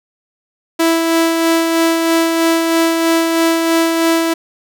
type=tone with tremolo; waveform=sawtooth; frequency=329.6 Hz; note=E4; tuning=in tune; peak=-6 dBFS; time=0.79-4.34 s; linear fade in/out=10 ms; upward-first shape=sine; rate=3.1 Hz; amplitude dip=35%; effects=none